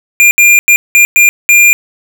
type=tone bursts at uneven times; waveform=square; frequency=2400 Hz; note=D7; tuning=37 cents sharp; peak=-3 dBFS; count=6; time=0.2-0.31 / 0.38-0.59 / 0.68-0.76 / 0.95-1.05 / 1.16-1.29 / 1.49-1.73 s; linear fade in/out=0 ms; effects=none